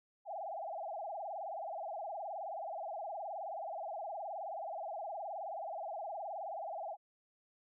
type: tone with vibrato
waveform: sine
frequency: 726 Hz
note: F#5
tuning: 33 cents flat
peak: -39 dBFS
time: 0.25-6.97 s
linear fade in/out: 50 ms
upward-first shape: sine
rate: 19 Hz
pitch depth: 230 cents each way
effects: none